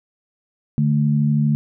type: tone pair together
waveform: sine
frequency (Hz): 147.25 / 220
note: D3 / A3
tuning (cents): +5 / 0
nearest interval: perfect fifth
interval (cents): 695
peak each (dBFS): -16 / -19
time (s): 0.78-1.55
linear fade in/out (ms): 0
effects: none